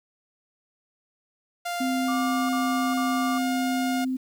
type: tone with pitch glide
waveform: sawtooth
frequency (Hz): 698.5 to 711.9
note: F5 to F5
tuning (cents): 0 to +33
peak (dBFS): -24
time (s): 1.65-4.05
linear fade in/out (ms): 10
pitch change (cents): +33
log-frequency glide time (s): 2.01-2.15
type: tone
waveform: sine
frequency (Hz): 259.2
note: C4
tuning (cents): -16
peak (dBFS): -24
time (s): 1.8-4.17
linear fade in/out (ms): 10
type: tone bursts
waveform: sine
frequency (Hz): 1174.7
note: D6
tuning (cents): 0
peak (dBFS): -29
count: 3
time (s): 2.08-3.382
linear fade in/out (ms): 5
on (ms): 410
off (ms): 36
effects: 9-bit